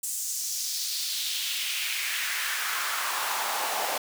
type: noise with high-pass filter sweep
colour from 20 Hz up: pink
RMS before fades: -30 dBFS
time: 0.03-3.98 s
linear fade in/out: 5 ms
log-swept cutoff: 7900 to 630 Hz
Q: 2.2
effects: none